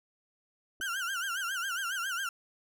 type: clicks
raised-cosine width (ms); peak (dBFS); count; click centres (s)
2; -37; 2; 0.801 / 0.804
type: tone with vibrato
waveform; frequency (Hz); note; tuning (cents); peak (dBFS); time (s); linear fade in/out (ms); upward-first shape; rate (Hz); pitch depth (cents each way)
35% pulse; 1480; F#6; 0; -30; 0.81-2.29; 2; sine; 7.3; 150
effects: none